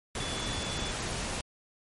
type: tone in noise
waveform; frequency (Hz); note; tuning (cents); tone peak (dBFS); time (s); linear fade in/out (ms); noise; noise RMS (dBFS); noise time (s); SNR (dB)
sine; 3447; A7; -36; -39; 0.2-0.91; 2; pink; -34; 0.15-1.41; -8
effects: low-pass 12000 Hz 12 dB/octave + MP3 48 kbps